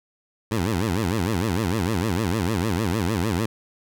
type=tone with vibrato; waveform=15% pulse; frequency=98 Hz; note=G2; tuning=in tune; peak=-15 dBFS; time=0.51-3.46 s; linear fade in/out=5 ms; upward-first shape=sine; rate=6.6 Hz; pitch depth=280 cents each way; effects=none